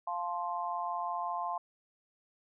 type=chord; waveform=sine; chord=F major; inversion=none; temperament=just; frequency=698.5 / 873.1 / 1047.7 Hz; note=F5 / A5 / C6; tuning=0 / -14 / +2 cents; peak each=-37 / -38 / -36 dBFS; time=0.07-1.58 s; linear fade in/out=5 ms; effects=none